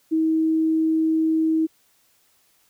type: tone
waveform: sine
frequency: 319.3 Hz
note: D#4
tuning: 45 cents sharp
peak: -17 dBFS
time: 0.11-1.67 s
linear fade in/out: 20 ms
effects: white hiss -62 dBFS RMS until 2.69 s